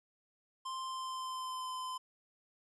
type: tone with pitch glide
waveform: square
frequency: 1046.5 to 1025 Hz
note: C6 to C6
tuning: 0 to -36 cents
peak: -39 dBFS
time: 0.65-1.98 s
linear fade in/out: 10 ms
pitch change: -36 cents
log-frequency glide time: 0.84-1.71 s
effects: resampled to 24000 Hz + 12-bit